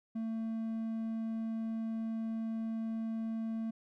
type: tone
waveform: triangle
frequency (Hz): 224.2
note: A3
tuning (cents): +33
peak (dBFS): -32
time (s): 0.15-3.71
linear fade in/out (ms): 10
effects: none